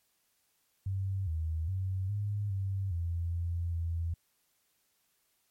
sine tone with pitch steps, 96.5 / 80.1 / 94.6 / 102.8 / 97 / 85 / 85.5 / 83.7 Hz, G2 / E2 / F#2 / G#2 / G2 / F2 / F2 / E2, -27 / -49 / +39 / -17 / -18 / -46 / -36 / +27 cents, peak -30 dBFS, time 0.86-4.14 s, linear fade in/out 5 ms, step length 410 ms, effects white hiss -74 dBFS RMS until 5.5 s + MP3 64 kbps

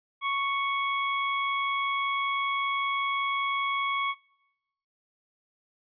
25% pulse tone, 1108.7 Hz, C#6, in tune, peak -22 dBFS, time 0.21-4.15 s, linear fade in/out 50 ms, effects noise-tail reverb RT60 1.0 s tail -25 dB re dry + resampled to 11025 Hz

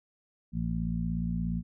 harmonic tone with a mistuned harmonic, 57 Hz, A#1, 38 cents flat, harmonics 1 / 2 / 3 / 4, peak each -35 / -37 / -31 / -35 dBFS, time 0.52-1.63 s, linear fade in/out 50 ms, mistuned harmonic 1, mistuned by +16 cents, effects none

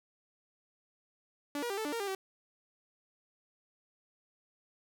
sawtooth tone with pitch steps, 289.4 / 478.6 / 395.1 / 438.8 / 293.5 / 462.7 / 400.1 / 383.7 Hz, D4 / A#4 / G4 / A4 / D4 / A#4 / G4 / G4, -25 / +46 / +14 / -5 / -1 / -13 / +35 / -37 cents, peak -30 dBFS, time 1.55-2.15 s, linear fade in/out 2 ms, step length 75 ms, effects none

